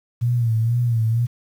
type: tone with vibrato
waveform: sine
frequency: 116.54 Hz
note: A#2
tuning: in tune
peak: -16 dBFS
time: 0.21-1.27 s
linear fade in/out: 20 ms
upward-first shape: sine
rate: 2.1 Hz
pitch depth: 78 cents each way
effects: 8-bit